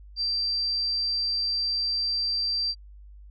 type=tone; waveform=sine; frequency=4699 Hz; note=D8; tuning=in tune; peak=-24 dBFS; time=0.16-2.75 s; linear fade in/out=50 ms; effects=added 50 Hz sine -44 dBFS peak until 3.3 s